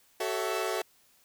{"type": "chord", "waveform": "sawtooth", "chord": "F# minor seventh", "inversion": "none", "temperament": "equal with one note detuned", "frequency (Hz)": [377.3, 440, 554.4, 659.3], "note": ["F#4", "A4", "C#5", "E5"], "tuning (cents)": [34, 0, 0, 0], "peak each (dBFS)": [-30, -30, -35, -31], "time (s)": [0.2, 0.82], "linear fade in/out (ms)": 5, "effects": ["white hiss -64 dBFS RMS until 1.24 s"]}